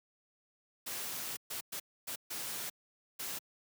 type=noise bursts at uneven times; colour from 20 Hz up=white; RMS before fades=-40 dBFS; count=6; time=0.86-1.37 / 1.5-1.61 / 1.72-1.8 / 2.07-2.16 / 2.3-2.7 / 3.19-3.39 s; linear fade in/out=10 ms; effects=high-pass 100 Hz 12 dB/octave